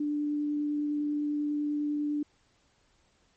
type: tone with vibrato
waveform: sine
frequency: 295 Hz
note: D4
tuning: 8 cents sharp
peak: -27 dBFS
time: 0-2.23 s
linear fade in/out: 5 ms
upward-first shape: triangle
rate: 10 Hz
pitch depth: 8 cents each way
effects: pink hiss -68 dBFS RMS until 3.36 s + MP3 32 kbps